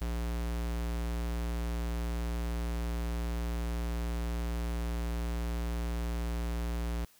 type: tone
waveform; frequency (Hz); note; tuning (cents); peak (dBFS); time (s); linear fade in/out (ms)
square; 58.27; A#1; 0; -32; 0.01-7.05; 5
effects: white hiss -62 dBFS RMS until 7.19 s